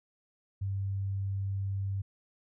sine tone, 97.9 Hz, G2, 2 cents flat, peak -30 dBFS, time 0.61-2.02 s, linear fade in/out 10 ms, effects none

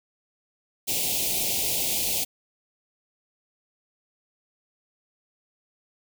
white band-stop noise, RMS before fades -26 dBFS, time 0.87-2.25 s, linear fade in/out 20 ms, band 830 to 2300 Hz, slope 48 dB/octave, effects none

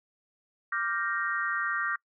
sine chord, G minor seventh, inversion second, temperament equal, 1174.7 / 1396.9 / 1568 / 1864.7 Hz, D6 / F6 / G6 / Bb6, 0 / 0 / 0 / 0 cents, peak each -33 dBFS, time 0.72-1.96 s, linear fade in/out 5 ms, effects noise-tail reverb RT60 0.1 s tail -25 dB re dry

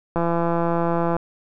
click train, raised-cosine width 1 ms, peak -9 dBFS, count 171, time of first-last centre 0.16-1.166 s, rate 169 Hz, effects none

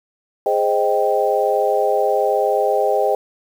sine chord, Ab major seventh, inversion none, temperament equal, 415.3 / 523.3 / 622.3 / 784 Hz, Ab4 / C5 / Eb5 / G5, 0 / 0 / 0 / 0 cents, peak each -20 dBFS, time 0.46-3.15 s, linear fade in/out 2 ms, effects 7-bit

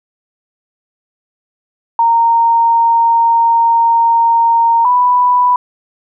sine tone pair in turn, 925 / 988.2 Hz, A#5 / B5, -14 / +1 cents, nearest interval minor second, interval 115 cents, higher second, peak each -7 dBFS, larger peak neither, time 1.99-4.85 / 4.85-5.56 s, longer first, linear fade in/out 2 ms, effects none

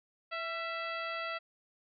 harmonic tone with a mistuned harmonic, 659.3 Hz, E5, in tune, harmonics 1 / 2 / 3 / 4 / 5 / 6 / 7, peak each -41 / -39 / -42 / -43 / -48 / -53 / -51 dBFS, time 0.31-1.39 s, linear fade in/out 20 ms, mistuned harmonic 2, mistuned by +43 cents, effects none

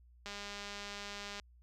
click train, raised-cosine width 0.2 ms, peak -27 dBFS, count 232, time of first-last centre 0.26-1.398 s, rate 203 Hz, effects added 60 Hz sine -59 dBFS peak until 1.62 s

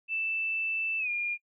sine tone with pitch glide, 2648 to 2414 Hz, E7 to D7, +7 to +47 cents, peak -28 dBFS, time 0.08-1.38 s, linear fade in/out 50 ms, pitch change -160 cents, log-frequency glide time 0.99-1.1 s, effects noise-tail reverb RT60 0.1 s tail -25 dB re dry

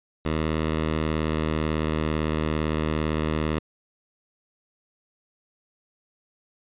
10% pulse tone with pitch glide, 78.7 to 77.71 Hz, D#2 to D#2, +20 to -2 cents, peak -15 dBFS, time 0.25-3.59 s, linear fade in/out 5 ms, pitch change -22 cents, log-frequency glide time 0.57-2.26 s, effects resampled to 8000 Hz

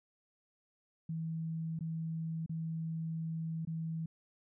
sine tone with dropouts, 162.2 Hz, E3, 28 cents flat, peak -35 dBFS, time 1.09-4.06 s, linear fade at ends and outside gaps 5 ms, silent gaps 1.791-1.807 / 2.462-2.494 / 3.651-3.672 s, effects none

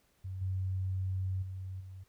sine tone with level steps, 94.1 Hz, F#2, 30 cents sharp, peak -37 / -31 / -38 / -44 dBFS, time 0.24-2.04 s, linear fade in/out 10 ms, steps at 0.41 / 1.42 / 1.8 s, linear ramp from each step 10 ms, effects pink hiss -71 dBFS RMS until 2.08 s

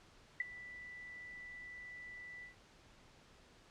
sine tone with ADSR envelope, 1975.5 Hz, B6, in tune, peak -30 dBFS, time 0.4-2.55 s, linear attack 4 ms, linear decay 19 ms, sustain -18 dB, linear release 120 ms, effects pink hiss -63 dBFS RMS until 3.7 s + low-pass 6000 Hz 12 dB/octave

